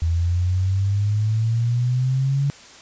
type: exponential sweep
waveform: sine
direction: up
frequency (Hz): 81.8 to 142.1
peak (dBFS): -17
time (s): 0.02-2.5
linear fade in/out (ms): 0
effects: white hiss -44 dBFS RMS until 2.81 s + resampled to 16000 Hz